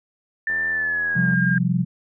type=tone with pitch glide; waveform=sine; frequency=1778 to 1611.7 Hz; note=A6 to G6; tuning=+18 to +48 cents; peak=-20 dBFS; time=0.47-1.58 s; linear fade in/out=2 ms; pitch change=-170 cents; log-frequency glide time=0.69-1.27 s
type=click train; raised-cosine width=1 ms; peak=-27 dBFS; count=70; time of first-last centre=0.5-1.335 s; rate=82.6 Hz
type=chord; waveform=sine; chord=C suspended fourth; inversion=none; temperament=equal; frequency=130.81 / 174.61 / 196 Hz; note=C3 / F3 / G3; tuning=0 / 0 / 0 cents; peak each=-23 / -20 / -25 dBFS; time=1.15-1.85 s; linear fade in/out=20 ms
effects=none